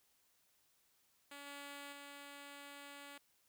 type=tone with level steps; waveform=5% pulse; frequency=284.1 Hz; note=C#4; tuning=43 cents sharp; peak=-39 / -37 / -40 dBFS; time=1.31-3.18 s; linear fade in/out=5 ms; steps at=1.46 / 1.92 s; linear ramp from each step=10 ms; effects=white hiss -75 dBFS RMS until 3.48 s